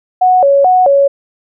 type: tone with vibrato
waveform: sine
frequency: 641 Hz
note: E5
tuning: 49 cents flat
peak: -5 dBFS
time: 0.21-1.08 s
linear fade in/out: 10 ms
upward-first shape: square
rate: 2.3 Hz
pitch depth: 240 cents each way
effects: none